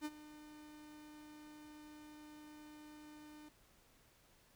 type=tone with ADSR envelope; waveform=45% pulse; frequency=301.6 Hz; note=D4; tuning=46 cents sharp; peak=-38 dBFS; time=0.01-3.49 s; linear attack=44 ms; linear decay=41 ms; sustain=-16 dB; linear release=8 ms; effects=pink hiss -69 dBFS RMS until 4.55 s